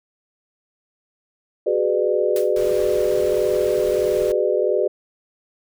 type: chord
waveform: sine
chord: G# half-diminished seventh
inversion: third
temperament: just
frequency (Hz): 373.8 / 415.3 / 498.4 / 598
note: F#4 / G#4 / B4 / D5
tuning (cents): +18 / 0 / +16 / +31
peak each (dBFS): -22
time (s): 1.66-4.88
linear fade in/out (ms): 10
type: noise with exponential decay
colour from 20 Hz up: white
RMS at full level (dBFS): -30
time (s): 2.36-2.55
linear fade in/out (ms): 1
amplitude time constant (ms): 41
type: noise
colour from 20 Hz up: pink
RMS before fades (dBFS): -36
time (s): 2.56-4.32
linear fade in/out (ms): 2
effects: none